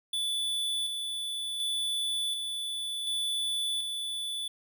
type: tone with tremolo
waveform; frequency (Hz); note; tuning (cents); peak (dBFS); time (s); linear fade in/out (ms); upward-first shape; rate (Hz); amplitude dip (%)
square; 3471; A7; -24; -29; 0.13-4.48; 5; square; 0.68; 35
effects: none

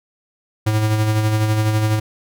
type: tone with tremolo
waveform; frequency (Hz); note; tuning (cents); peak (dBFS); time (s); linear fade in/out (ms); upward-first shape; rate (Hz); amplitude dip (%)
square; 108; A2; -32; -14; 0.66-2; 10; sine; 12; 40
effects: none

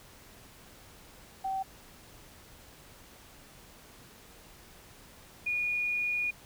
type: tone pair in turn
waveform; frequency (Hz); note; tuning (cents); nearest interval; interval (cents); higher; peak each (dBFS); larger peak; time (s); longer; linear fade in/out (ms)
sine; 770 / 2445; G5 / D#7; -31 / -31; octave + minor sixth; 2000; second; -30 / -28; second; 1.44-1.63 / 5.46-6.31; second; 10
effects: pink hiss -54 dBFS RMS until 6.45 s

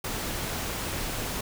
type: noise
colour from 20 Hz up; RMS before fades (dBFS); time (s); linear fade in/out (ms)
pink; -32; 0.04-1.41; 5
effects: none

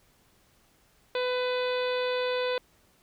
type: harmonic tone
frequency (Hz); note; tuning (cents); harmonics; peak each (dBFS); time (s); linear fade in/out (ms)
500; B4; +21; 1 / 2 / 3 / 4 / 5 / 6 / 7 / 8 / 9; -27 / -36 / -38 / -42 / -39 / -48 / -39 / -43 / -49; 1.15-2.58; 2
effects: pink hiss -64 dBFS RMS until 3.02 s

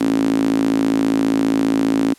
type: tone with high-pass filter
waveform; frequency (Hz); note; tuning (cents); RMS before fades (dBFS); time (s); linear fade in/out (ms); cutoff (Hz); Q
sawtooth; 54.9; A1; -3; -17; 0-2.14; 5; 270; 7.3
effects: white hiss -50 dBFS RMS until 2.18 s + low-pass 11000 Hz 12 dB/octave

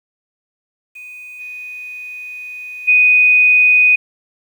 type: tone with level steps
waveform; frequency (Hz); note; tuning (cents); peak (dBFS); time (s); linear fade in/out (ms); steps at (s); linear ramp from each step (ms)
sine; 2489; D#7; 0; -31 / -27 / -7; 0.95-3.96; 10; 1.39 / 2.87; 20
effects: 8-bit

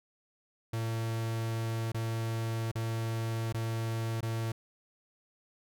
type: tone with dropouts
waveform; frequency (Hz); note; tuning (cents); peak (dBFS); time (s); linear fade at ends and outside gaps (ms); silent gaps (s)
45% pulse; 113.4; A#2; -47; -31; 0.73-4.52; 5; 1.92-1.944 / 2.715-2.754 / 3.526-3.543 / 4.208-4.227
effects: none

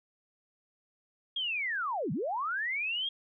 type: linear two-way sweep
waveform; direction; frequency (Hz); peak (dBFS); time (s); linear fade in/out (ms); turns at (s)
sine; down then up; 3299 to 129.6 to 3299; -30; 1.36-3.09; 5; 2.12
effects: none

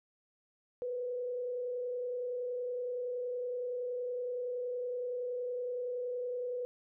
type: tone with frequency modulation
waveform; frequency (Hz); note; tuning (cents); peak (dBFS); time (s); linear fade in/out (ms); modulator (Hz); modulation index
sine; 493.9; B4; 0; -34; 0.82-6.65; 0; 30.7; 0.37
effects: none

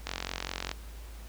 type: click train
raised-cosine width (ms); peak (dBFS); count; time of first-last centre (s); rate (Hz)
0.2; -15; 30; 0.07-0.714; 45
effects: added 54 Hz sine -42 dBFS peak until 1.28 s + pink hiss -53 dBFS RMS until 1.28 s

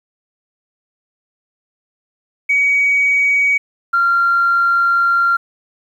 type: tone pair in turn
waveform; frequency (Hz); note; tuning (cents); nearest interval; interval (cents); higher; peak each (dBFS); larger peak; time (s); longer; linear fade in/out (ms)
sine; 2259 / 1382.4; C#7 / F6; +32 / -18; major sixth; 850; first; -10; neither; 2.49-3.58 / 3.93-5.37; second; 10
effects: tanh soft clip ceiling -6 dBFS + 8-bit

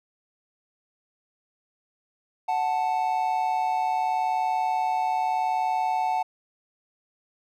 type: tone pair together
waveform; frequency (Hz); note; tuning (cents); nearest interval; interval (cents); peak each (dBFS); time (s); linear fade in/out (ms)
triangle; 740 / 880.8; F#5 / A5; 0 / +2; minor third; 302; -23 / -24; 2.48-6.23; 10
effects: none

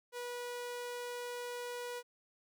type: tone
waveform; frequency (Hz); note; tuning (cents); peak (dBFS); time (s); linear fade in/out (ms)
sawtooth; 486.7; B4; -25; -36; 0.12-2.03; 50
effects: none

